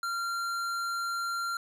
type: tone with tanh clipping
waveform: sine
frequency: 1380 Hz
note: F6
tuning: 21 cents flat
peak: -32 dBFS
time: 0.03-1.57 s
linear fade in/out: 2 ms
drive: 16 dB
effects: none